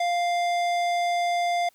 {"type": "tone with tanh clipping", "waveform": "sine", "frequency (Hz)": 698.5, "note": "F5", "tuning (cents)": 0, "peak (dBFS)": -24, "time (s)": [0, 1.69], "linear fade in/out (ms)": 5, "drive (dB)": 17, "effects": ["white hiss -63 dBFS RMS until 1.74 s", "high-pass 80 Hz 12 dB/octave"]}